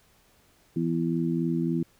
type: harmonic tone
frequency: 83.5 Hz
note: E2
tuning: 23 cents sharp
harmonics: 2 / 3 / 4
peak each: -27 / -29 / -29 dBFS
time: 0.76-1.83 s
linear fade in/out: 5 ms
effects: pink hiss -62 dBFS RMS until 1.99 s